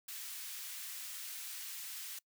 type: high-pass noise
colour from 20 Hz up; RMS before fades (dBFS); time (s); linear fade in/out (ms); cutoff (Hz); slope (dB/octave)
white; -45; 0.08-2.19; 5; 1700; 12
effects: noise-tail reverb RT60 0.1 s tail -23 dB re dry